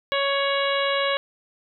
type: harmonic tone with a mistuned harmonic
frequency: 556 Hz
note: C#5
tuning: 5 cents sharp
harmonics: 1 / 2 / 3 / 4 / 5 / 6 / 7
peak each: -24 / -27 / -29 / -30 / -31 / -32 / -32 dBFS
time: 0.12-1.17 s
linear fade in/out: 0 ms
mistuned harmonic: 5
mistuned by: +40 cents
effects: none